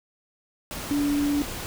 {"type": "tone in noise", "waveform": "sine", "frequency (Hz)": 288.7, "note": "D4", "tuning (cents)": -30, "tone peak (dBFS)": -21, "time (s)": [0.91, 1.42], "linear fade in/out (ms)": 0, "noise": "pink", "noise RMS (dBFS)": -34, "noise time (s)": [0.71, 1.66], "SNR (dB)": 10, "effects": []}